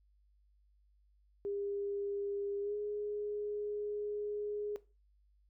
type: tone with pitch glide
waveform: sine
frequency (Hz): 402.9 to 415.7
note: G4 to G#4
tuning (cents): +48 to +2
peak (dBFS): -35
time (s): 1.45-4.76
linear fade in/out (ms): 0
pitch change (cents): +54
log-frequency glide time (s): 2.61-2.74
effects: noise-tail reverb RT60 0.3 s tail -17 dB re dry + added 50 Hz sine -66 dBFS peak until 5.49 s